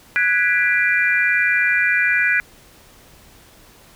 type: chord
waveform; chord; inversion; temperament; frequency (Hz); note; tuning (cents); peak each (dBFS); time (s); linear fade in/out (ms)
sine; G# half-diminished seventh; third; equal with one note detuned; 1480 / 1661.2 / 1975.5 / 2382; F#6 / G#6 / B6 / D7; 0 / 0 / 0 / +24; -20; 0.16-2.4; 0
effects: pink hiss -48 dBFS RMS until 3.95 s